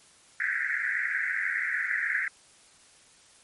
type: band-pass noise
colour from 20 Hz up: white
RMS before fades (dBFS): -29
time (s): 0.4-2.28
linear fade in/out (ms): 2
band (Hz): 1500 to 2100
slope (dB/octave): 96
effects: white hiss -57 dBFS RMS until 3.43 s + MP3 48 kbps